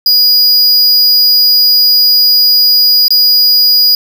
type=tone with dropouts; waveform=square; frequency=4900 Hz; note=D#8; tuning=27 cents flat; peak=-5 dBFS; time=0.06-3.95 s; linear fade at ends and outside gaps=2 ms; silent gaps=3.082-3.105 s; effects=none